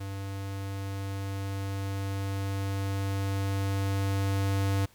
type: tone with level ramp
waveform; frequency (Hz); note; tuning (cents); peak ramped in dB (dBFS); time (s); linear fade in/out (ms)
square; 98; G2; 0; -35 to -25; 0-4.86; 10
effects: pink hiss -60 dBFS RMS until 4.94 s